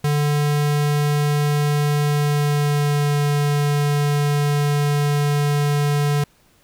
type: tone with pitch glide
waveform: square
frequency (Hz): 146.83 to 145.56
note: D3 to D3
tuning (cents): 0 to -15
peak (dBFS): -17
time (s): 0.04-6.24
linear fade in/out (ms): 5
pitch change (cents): -15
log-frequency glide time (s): 2.02-3.18
effects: pink hiss -57 dBFS RMS until 6.63 s